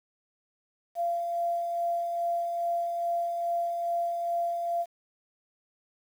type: tone with tremolo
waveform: sine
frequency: 687 Hz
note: F5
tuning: 29 cents flat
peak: -25 dBFS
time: 0.95-4.86 s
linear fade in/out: 50 ms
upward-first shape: sine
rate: 2.4 Hz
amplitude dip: 35%
effects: 9-bit